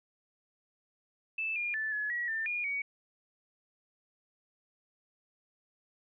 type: tone with pitch steps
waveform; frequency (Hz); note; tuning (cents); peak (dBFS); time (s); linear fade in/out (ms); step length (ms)
sine; 2634 / 2415 / 1753 / 1701 / 1919 / 1790 / 2431 / 2252; E7 / D7 / A6 / G#6 / A#6 / A6 / D#7 / C#7; -2 / +48 / -7 / +41 / +50 / +29 / -41 / +27; -31; 1.38-2.82; 5; 180
effects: none